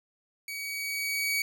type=tone with level ramp; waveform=sawtooth; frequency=2262 Hz; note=C#7; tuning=34 cents sharp; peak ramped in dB=-32 to -22 dBFS; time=0.48-1.42 s; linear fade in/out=2 ms; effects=none